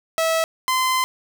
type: tone pair in turn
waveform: sawtooth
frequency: 650 / 1031.8 Hz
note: E5 / C6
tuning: -24 / -24 cents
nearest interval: minor sixth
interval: 800 cents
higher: second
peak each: -14 / -14 dBFS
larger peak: neither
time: 0.18-0.44 / 0.68-1.04 s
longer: second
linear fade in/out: 0 ms
effects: none